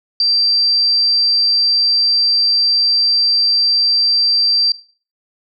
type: tone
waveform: sine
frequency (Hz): 4699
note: D8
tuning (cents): 0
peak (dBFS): -11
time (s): 0.2-4.72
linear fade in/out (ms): 2
effects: noise-tail reverb RT60 0.4 s tail -17 dB re dry